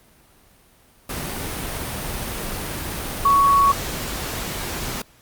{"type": "tone in noise", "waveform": "sine", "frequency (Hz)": 1116, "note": "C#6", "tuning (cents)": 11, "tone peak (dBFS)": -12, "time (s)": [3.25, 3.72], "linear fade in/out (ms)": 5, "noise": "pink", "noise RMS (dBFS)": -28, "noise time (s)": [1.09, 5.02], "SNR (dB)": 13, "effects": ["pink hiss -54 dBFS RMS until 5.21 s", "Opus 32 kbps"]}